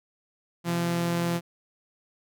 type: tone pair together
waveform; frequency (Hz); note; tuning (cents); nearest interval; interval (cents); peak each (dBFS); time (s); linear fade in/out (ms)
sawtooth; 128.32 / 171.4; C3 / F3; -33 / -32; perfect fourth; 501; -32 / -21; 0.64-1.41; 50
effects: none